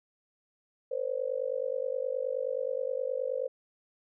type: tone with amplitude modulation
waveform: sine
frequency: 519 Hz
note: C5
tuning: 14 cents flat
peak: -25 dBFS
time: 0.91-3.48 s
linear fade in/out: 10 ms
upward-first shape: sine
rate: 49.5 Hz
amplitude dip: 100%
effects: none